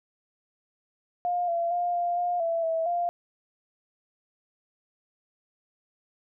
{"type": "tone with pitch steps", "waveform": "sine", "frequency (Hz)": [708, 681, 704, 698, 707, 667, 653, 697], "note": ["F5", "F5", "F5", "F5", "F5", "E5", "E5", "F5"], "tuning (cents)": [23, -44, 14, -1, 21, 20, -17, -4], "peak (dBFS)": -24, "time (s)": [1.25, 3.09], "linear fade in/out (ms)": 0, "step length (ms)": 230, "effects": []}